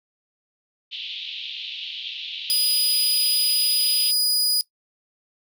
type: band-pass noise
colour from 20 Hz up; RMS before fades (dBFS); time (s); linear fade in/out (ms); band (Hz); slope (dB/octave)
white; -33; 0.91-4.12; 20; 2800 to 3700; 48
type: tone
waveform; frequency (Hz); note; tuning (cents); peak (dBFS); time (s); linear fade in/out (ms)
sawtooth; 4935; D#8; -15; -15; 2.5-4.61; 0
effects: noise-tail reverb RT60 0.1 s tail -19 dB re dry